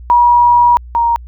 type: tone pair in turn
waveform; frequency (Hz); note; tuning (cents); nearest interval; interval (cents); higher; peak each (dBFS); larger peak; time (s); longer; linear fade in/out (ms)
sine; 961 / 936.9; B5 / A#5; -48 / +8; unison; 44; first; -5 / -9; first; 0.1-0.77 / 0.95-1.16; first; 0
effects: added 60 Hz sine -29 dBFS peak until 1.27 s